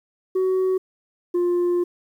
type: tone pair in turn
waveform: sine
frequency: 374.7 / 352 Hz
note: F#4 / F4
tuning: +22 / +14 cents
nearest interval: minor second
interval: 108 cents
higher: first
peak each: -15 dBFS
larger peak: neither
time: 0.35-0.78 / 1.34-1.84 s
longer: second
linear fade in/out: 10 ms
effects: tanh soft clip ceiling -17 dBFS + 9-bit